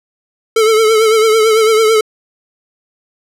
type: tone with vibrato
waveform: square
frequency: 440 Hz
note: A4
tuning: in tune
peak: -8 dBFS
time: 0.56-2.01 s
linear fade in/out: 5 ms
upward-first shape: triangle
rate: 9 Hz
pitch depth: 62 cents each way
effects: low-pass 12000 Hz 12 dB/octave